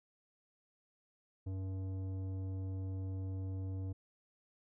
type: tone with tanh clipping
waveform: triangle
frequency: 95 Hz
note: F#2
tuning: 46 cents sharp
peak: -39 dBFS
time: 1.46-3.93 s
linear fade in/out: 10 ms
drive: 16 dB
effects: none